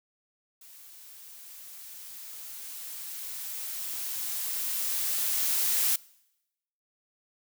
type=noise with level ramp; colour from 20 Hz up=blue; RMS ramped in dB=-51 to -25 dBFS; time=0.61-5.96 s; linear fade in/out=5 ms; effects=noise-tail reverb RT60 0.9 s tail -24 dB re dry